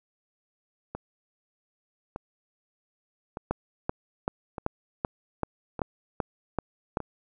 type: two click trains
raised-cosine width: 1 ms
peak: -20 / -12 dBFS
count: 6 / 10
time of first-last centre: 0.95-7.003 / 3.51-6.972 s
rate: 0.826 / 2.6 Hz
effects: none